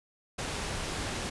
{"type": "low-pass noise", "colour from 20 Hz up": "pink", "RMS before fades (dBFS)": -35, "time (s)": [0.38, 1.3], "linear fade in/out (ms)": 10, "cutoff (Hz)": 9400, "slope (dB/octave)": 12, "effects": ["resampled to 24000 Hz"]}